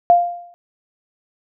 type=tone with exponential decay; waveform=sine; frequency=698.5 Hz; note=F5; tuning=in tune; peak=-5 dBFS; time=0.1-0.54 s; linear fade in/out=0 ms; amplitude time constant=95 ms; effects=none